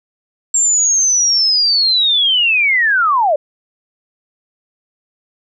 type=linear sweep; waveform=sine; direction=down; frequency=7459 to 554.4 Hz; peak=-10 dBFS; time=0.54-3.36 s; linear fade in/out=5 ms; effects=none